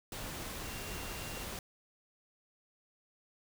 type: tone in noise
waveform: sine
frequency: 2765 Hz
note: F7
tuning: 18 cents flat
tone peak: -51 dBFS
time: 0.65-1.44 s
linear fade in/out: 2 ms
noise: pink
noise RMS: -42 dBFS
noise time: 0.12-1.59 s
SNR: -12 dB
effects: none